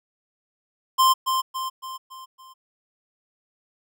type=tone with echo; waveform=square; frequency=1046.5 Hz; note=C6; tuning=in tune; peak=-15 dBFS; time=0.98-1.14 s; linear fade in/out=20 ms; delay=280 ms; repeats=5; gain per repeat=-6 dB; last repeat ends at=2.54 s; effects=none